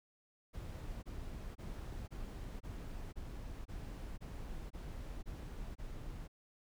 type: noise bursts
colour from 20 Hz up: brown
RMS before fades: -45 dBFS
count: 11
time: 0.53-6.28 s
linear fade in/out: 20 ms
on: 500 ms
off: 25 ms
effects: none